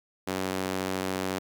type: tone with high-pass filter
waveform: sawtooth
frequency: 94 Hz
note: F#2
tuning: 28 cents sharp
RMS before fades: -31 dBFS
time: 0.27-1.39 s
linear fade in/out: 10 ms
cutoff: 270 Hz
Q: 0.89
effects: none